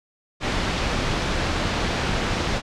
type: low-pass noise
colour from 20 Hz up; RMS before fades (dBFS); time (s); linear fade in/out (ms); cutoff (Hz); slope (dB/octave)
pink; -24; 0.4-2.62; 50; 4700; 12
effects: low-pass 8000 Hz 12 dB/octave